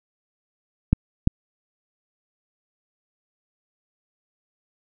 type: clicks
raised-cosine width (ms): 5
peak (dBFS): -3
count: 2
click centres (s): 0.93 / 1.274
effects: none